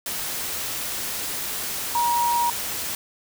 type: tone in noise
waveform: sine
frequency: 950 Hz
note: A#5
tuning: 33 cents sharp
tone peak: -19 dBFS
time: 1.95-2.5 s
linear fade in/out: 2 ms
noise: white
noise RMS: -29 dBFS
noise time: 0.06-2.95 s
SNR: +7 dB
effects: none